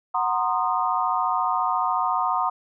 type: chord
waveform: sine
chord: C half-diminished seventh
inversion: second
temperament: equal with one note detuned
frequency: 740 / 932.3 / 1046.5 / 1233.8 Hz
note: Gb5 / Bb5 / C6 / Eb6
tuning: 0 / 0 / 0 / -15 cents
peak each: -26 dBFS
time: 0.14-2.5 s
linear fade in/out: 10 ms
effects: none